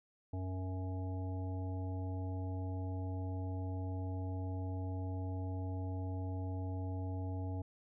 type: harmonic tone with a mistuned harmonic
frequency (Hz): 92.7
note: F#2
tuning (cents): +4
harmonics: 1 / 3 / 5 / 7 / 9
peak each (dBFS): -37 / -45 / -52 / -52 / -53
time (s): 0.33-7.62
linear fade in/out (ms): 5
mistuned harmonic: 7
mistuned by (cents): +19
effects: none